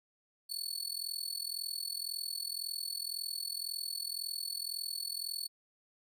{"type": "tone with amplitude modulation", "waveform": "sawtooth", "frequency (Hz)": 4435, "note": "C#8", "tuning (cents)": 0, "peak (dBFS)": -30, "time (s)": [0.49, 5.48], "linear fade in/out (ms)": 20, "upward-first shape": "sine", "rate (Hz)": 41.9, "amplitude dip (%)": 90, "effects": []}